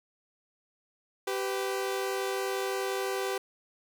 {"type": "tone pair together", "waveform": "sawtooth", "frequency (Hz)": [389.1, 500.7], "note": ["G4", "B4"], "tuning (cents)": [-13, 24], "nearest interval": "major third", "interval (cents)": 437, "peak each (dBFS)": [-27, -31], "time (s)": [1.27, 3.38], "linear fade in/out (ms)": 5, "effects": []}